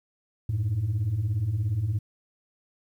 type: beating tone pair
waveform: sine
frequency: 92.4 / 109.4 Hz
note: F#2 / A2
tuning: -2 / -9 cents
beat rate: 17 Hz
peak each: -28 / -23 dBFS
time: 0.49-1.99 s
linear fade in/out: 5 ms
effects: tanh soft clip ceiling -21 dBFS + 10-bit